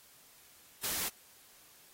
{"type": "noise", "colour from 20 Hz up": "white", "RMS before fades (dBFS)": -35, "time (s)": [0.83, 1.09], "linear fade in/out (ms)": 10, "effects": ["white hiss -60 dBFS RMS until 1.93 s", "AAC 48 kbps"]}